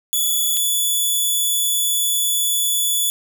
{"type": "tone pair in turn", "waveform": "5% pulse", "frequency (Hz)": [3426, 3442], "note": ["A7", "A7"], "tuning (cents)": [-47, -39], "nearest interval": "unison", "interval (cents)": 8, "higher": "second", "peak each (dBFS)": -9, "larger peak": "neither", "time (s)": [[0.13, 0.57], [0.57, 3.1]], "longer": "second", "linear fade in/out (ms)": 0, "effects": []}